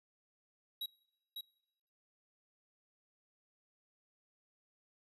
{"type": "tone with echo", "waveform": "square", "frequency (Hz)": 3857, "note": "B7", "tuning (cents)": -42, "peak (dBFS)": -38, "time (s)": [0.81, 0.86], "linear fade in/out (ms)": 5, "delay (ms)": 550, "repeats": 1, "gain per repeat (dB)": -4, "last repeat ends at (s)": 1.41, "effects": ["noise-tail reverb RT60 0.8 s tail -22 dB re dry", "resampled to 32000 Hz"]}